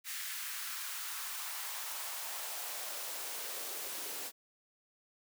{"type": "noise with high-pass filter sweep", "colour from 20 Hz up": "white", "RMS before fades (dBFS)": -41, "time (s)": [0.04, 4.32], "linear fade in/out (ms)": 50, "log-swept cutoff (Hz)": [1800, 330], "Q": 1.7, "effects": []}